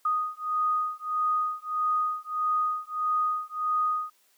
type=beating tone pair; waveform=sine; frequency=1241 / 1242.6 Hz; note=D#6 / D#6; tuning=-5 / -3 cents; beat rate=1.6 Hz; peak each=-28 dBFS; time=0.05-4.1 s; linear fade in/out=5 ms; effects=white hiss -65 dBFS RMS until 4.37 s + high-pass 300 Hz 12 dB/octave